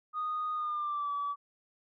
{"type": "tone with pitch glide", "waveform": "sine", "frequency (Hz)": [1237, 1147.5], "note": ["D#6", "D6"], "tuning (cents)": [-10, -40], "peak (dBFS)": -30, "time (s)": [0.13, 1.36], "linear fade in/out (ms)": 50, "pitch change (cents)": -130, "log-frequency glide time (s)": [0.54, 1.12], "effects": ["tanh soft clip ceiling -27 dBFS"]}